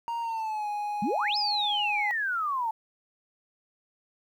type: tone with pitch glide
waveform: triangle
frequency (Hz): 932.3 to 830.6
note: A#5 to G#5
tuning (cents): 0 to 0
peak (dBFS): -27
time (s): 0.08-2.11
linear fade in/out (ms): 0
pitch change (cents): -200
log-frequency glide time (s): 0.21-0.68
type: exponential two-way sweep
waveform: sine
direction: up then down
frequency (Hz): 180 to 5220 to 866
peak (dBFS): -26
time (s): 1.02-2.71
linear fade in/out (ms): 5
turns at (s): 1.37
effects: 10-bit